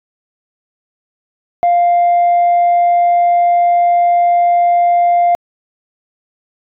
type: tone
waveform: sine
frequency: 698.5 Hz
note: F5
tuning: in tune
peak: -6 dBFS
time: 1.63-5.35 s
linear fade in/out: 0 ms
effects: tanh soft clip ceiling -6 dBFS